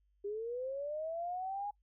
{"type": "linear sweep", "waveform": "sine", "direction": "up", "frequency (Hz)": [398.1, 830.6], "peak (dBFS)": -36, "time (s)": [0.24, 1.71], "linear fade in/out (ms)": 10, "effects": ["noise-tail reverb RT60 0.1 s tail -22 dB re dry", "added 50 Hz sine -70 dBFS peak until 1.82 s"]}